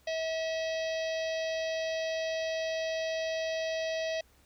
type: harmonic tone with a mistuned harmonic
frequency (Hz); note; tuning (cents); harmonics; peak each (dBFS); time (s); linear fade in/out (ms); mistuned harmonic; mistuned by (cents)
645; E5; -38; 1 / 3 / 4 / 5 / 6 / 7 / 8 / 9; -31 / -41 / -43 / -45 / -47 / -48 / -49 / -50; 0.07-4.21; 5; 8; -53
effects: added 67 Hz sine -65 dBFS peak until 4.45 s + pink hiss -65 dBFS RMS until 4.45 s